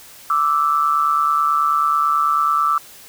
sine tone pair together, 1169 / 1318.2 Hz, D6 / E6, -8 / 0 cents, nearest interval major second, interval 208 cents, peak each -17 dBFS, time 0.3-2.78 s, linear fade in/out 2 ms, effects white hiss -42 dBFS RMS until 3.08 s

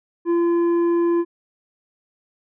sine tone with tanh clipping, 341.8 Hz, F4, 37 cents flat, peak -17 dBFS, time 0.25-1.25 s, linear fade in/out 50 ms, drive 7 dB, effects none

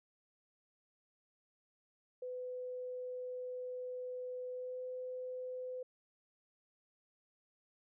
sine tone with pitch glide, 502 to 506.7 Hz, B4 to B4, +28 to +44 cents, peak -40 dBFS, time 2.22-5.83 s, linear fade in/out 5 ms, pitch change +16 cents, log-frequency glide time 4.51-4.81 s, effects none

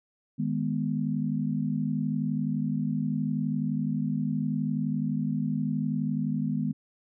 sine chord, G# minor, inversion second, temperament equal, 155.56 / 207.7 / 246.9 Hz, D#3 / G#3 / B3, 0 / 0 / 0 cents, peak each -30 dBFS, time 0.38-6.73 s, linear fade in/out 20 ms, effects none

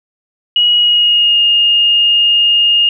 sine tone with pitch glide, 2903 to 2840 Hz, F#7 to F7, -34 to +28 cents, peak -7 dBFS, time 0.56-2.89 s, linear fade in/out 2 ms, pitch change -38 cents, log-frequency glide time 0.78-1.4 s, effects none

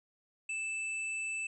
square tone, 2637 Hz, E7, in tune, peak -35 dBFS, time 0.49-1.47 s, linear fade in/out 5 ms, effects resampled to 22050 Hz

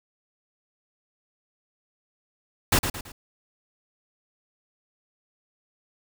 pink noise with echo, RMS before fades -19 dBFS, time 2.72-2.79 s, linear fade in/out 5 ms, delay 110 ms, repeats 3, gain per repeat -8 dB, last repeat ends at 3.12 s, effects none

